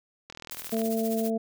click train, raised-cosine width 0.2 ms, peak -23 dBFS, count 22, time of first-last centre 0.3-0.817 s, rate 40.6 Hz
blue noise with tremolo, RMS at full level -36 dBFS, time 0.51-1.3 s, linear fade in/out 0 ms, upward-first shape triangle, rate 15 Hz, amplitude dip 80%
harmonic tone, 224 Hz, A3, 31 cents sharp, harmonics 1 / 2 / 3, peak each -27 / -30 / -32 dBFS, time 0.72-1.38 s, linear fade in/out 10 ms
effects none

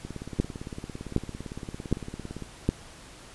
two click trains, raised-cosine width 3 ms, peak -23 / -9 dBFS, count 43 / 4, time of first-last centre 0.05-2.423 / 0.4-2.69 s, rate 17.7 / 1.31 Hz, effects pink hiss -48 dBFS RMS until 3.34 s + resampled to 24000 Hz

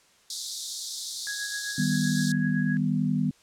pink high-pass noise, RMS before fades -32 dBFS, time 0.3-2.32 s, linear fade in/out 2 ms, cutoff 3600 Hz, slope 96 dB/octave
sine tone with tremolo, 1661.2 Hz, G#6, in tune, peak -30 dBFS, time 1.27-2.77 s, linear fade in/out 0 ms, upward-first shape triangle, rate 7.8 Hz, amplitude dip 65%
sine chord, Eb augmented, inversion none, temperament equal, 155.56 / 196 / 246.9 Hz, Eb3 / G3 / B3, 0 / 0 / 0 cents, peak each -27 dBFS, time 1.78-3.31 s, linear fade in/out 5 ms
effects white hiss -60 dBFS RMS until 3.42 s + low-pass 8000 Hz 12 dB/octave

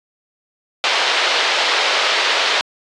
white band-pass noise, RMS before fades -17 dBFS, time 0.84-2.61 s, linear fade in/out 0 ms, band 430 to 4200 Hz, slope 24 dB/octave, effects resampled to 22050 Hz

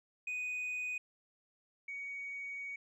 sine tone pair in turn, 2489 / 2244 Hz, D#7 / C#7, 0 / +21 cents, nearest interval major second, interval 179 cents, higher first, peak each -33 / -39 dBFS, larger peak first, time 0.27-0.98 / 1.88-2.76 s, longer second, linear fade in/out 5 ms, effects tanh soft clip ceiling -35 dBFS

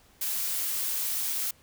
blue noise, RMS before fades -30 dBFS, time 0.21-1.51 s, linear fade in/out 5 ms, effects pink hiss -60 dBFS RMS until 1.62 s

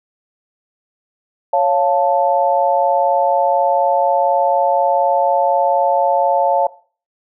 sine chord, Db augmented, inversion none, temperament equal, 554.4 / 698.5 / 880 Hz, Db5 / F5 / A5, 0 / 0 / 0 cents, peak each -16 dBFS, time 1.53-6.67 s, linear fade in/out 5 ms, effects noise-tail reverb RT60 0.4 s tail -18 dB re dry

